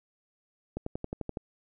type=accelerating click train; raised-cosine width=2 ms; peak=-20 dBFS; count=8; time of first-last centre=0.77-1.372 s; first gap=94 ms; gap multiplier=0.97; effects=none